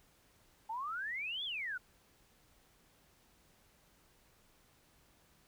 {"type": "exponential two-way sweep", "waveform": "sine", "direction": "up then down", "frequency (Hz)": [854, 3520, 1406], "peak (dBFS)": -37, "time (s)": [0.69, 1.78], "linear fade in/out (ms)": 10, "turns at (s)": 1.44, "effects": ["pink hiss -68 dBFS RMS until 5.47 s"]}